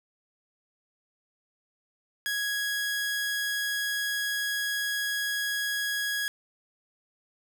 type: tone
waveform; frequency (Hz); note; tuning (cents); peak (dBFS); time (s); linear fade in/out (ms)
sawtooth; 1661.2; G#6; 0; -24; 2.26-6.28; 0
effects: none